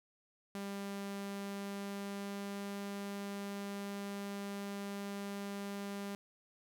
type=tone with pitch glide; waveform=sawtooth; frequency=199.1 to 200.3 Hz; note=G3 to G3; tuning=+27 to +38 cents; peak=-36 dBFS; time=0.55-6.15 s; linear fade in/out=0 ms; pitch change=+11 cents; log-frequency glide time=1.29-2.69 s; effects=none